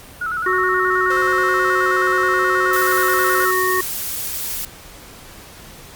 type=tone with vibrato; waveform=sine; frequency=1379 Hz; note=F6; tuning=22 cents flat; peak=-20 dBFS; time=0.21-3.51 s; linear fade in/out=5 ms; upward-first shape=square; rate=9.4 Hz; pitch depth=82 cents each way
type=harmonic tone; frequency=370 Hz; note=F#4; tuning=in tune; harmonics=1 / 3 / 5; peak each=-20 / -20 / -20 dBFS; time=0.46-3.81 s; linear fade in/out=5 ms
type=tone; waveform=sawtooth; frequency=521 Hz; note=C5; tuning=7 cents flat; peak=-22 dBFS; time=1.1-3.45 s; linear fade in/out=5 ms
type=noise; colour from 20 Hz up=blue; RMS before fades=-25 dBFS; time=2.73-4.65 s; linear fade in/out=2 ms
effects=pink hiss -40 dBFS RMS until 5.95 s + Opus 48 kbps